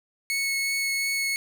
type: tone with vibrato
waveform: sawtooth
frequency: 2200 Hz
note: C#7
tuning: 14 cents flat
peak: -21 dBFS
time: 0.3-1.36 s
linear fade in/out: 0 ms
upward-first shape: triangle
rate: 2.8 Hz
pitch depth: 9 cents each way
effects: none